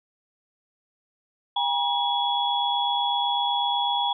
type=tone cluster; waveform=sine; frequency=807 / 955 / 3366 Hz; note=G#5 / A#5 / G#7; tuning=-50 / +42 / +23 cents; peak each=-26 dBFS; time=1.56-4.13 s; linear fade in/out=5 ms; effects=none